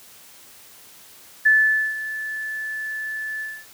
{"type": "tone with ADSR envelope", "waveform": "sine", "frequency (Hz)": 1742, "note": "A6", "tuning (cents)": -18, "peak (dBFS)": -11, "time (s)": [1.45, 3.66], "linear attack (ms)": 13, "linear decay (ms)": 480, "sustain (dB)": -15, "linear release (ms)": 250, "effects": ["white hiss -47 dBFS RMS until 3.73 s", "high-pass 60 Hz 12 dB/octave"]}